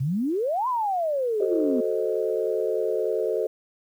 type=exponential two-way sweep; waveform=sine; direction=up then down; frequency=123.3 to 1046.5 to 241.1 Hz; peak=-22 dBFS; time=0-1.81 s; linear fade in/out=10 ms; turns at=0.68 s
type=chord; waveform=sine; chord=F# diminished seventh; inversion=none; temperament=equal; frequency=370 / 440 / 523.3 / 622.3 Hz; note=F#4 / A4 / C5 / Eb5; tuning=0 / 0 / 0 / 0 cents; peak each=-29 / -25 / -29 / -30 dBFS; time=1.4-3.47 s; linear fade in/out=5 ms
effects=tanh soft clip ceiling -9 dBFS + 9-bit